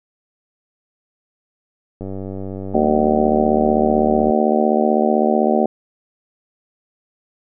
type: click train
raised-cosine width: 2 ms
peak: -16 dBFS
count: 222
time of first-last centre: 2.01-4.303 s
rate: 96.4 Hz
type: harmonic tone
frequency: 75.8 Hz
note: D#2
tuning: 45 cents flat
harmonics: 3 / 4 / 5 / 6 / 7 / 8 / 9 / 10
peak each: -18 / -25 / -20 / -24 / -24 / -20 / -26 / -21 dBFS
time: 2.74-5.66 s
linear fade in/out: 5 ms
effects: none